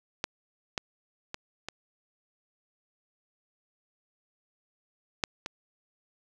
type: clicks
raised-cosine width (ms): 0.2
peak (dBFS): -11 / -12 / -18 / -18 / -8 / -17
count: 6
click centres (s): 0.241 / 0.778 / 1.344 / 1.686 / 5.238 / 5.461
effects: none